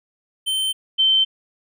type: tone pair in turn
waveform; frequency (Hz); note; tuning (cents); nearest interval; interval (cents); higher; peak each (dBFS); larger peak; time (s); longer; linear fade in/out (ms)
square / sine; 3098 / 3098; G7 / G7; -21 / -21; unison; 0; neither; -20 / -13; second; 0.46-0.73 / 0.98-1.25; neither; 20
effects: none